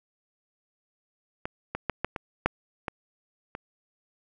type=clicks; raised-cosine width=0.5 ms; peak=-16 / -15 / -11 / -11 / -17 / -6 / -15 / -20 dBFS; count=8; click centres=1.455 / 1.75 / 1.897 / 2.046 / 2.162 / 2.46 / 2.882 / 3.551 s; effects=none